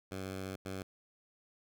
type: tone bursts at uneven times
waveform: 10% pulse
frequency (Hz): 95.1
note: F#2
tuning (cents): +48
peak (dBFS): -31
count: 2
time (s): 0.11-0.56 / 0.65-0.83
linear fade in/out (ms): 10
effects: none